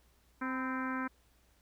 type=harmonic tone with a mistuned harmonic; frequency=260.5 Hz; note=C4; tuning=7 cents flat; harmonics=1 / 2 / 3 / 4 / 5 / 6 / 7 / 8 / 9; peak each=-36 / -48 / -50 / -41 / -42 / -41 / -48 / -50 / -52 dBFS; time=0.41-1.08 s; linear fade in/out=10 ms; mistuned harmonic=4; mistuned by=-42 cents; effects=added 60 Hz sine -67 dBFS peak until 1.61 s + pink hiss -70 dBFS RMS until 1.61 s